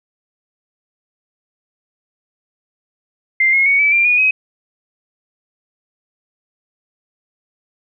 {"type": "tone with pitch steps", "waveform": "sine", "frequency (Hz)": [2093, 2161, 2230, 2302, 2377, 2453, 2533], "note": ["C7", "C#7", "C#7", "D7", "D7", "D#7", "D#7"], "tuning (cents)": [0, -45, 10, -35, 20, -25, 30], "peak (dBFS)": -10, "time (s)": [3.4, 4.31], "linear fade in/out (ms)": 5, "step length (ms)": 130, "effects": []}